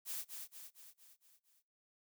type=noise with echo; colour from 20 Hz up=blue; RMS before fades=-42 dBFS; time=0.05-0.25 s; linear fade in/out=50 ms; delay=230 ms; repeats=6; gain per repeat=-5 dB; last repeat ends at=1.63 s; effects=noise-tail reverb RT60 0.6 s tail -26 dB re dry